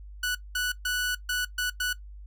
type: tone bursts at uneven times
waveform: sawtooth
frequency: 1480 Hz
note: F#6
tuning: in tune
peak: -22 dBFS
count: 6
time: 0.23-0.35 / 0.55-0.72 / 0.85-1.15 / 1.29-1.45 / 1.58-1.7 / 1.8-1.93 s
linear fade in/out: 5 ms
effects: noise-tail reverb RT60 0.1 s tail -17 dB re dry + added 50 Hz sine -41 dBFS peak until 2.26 s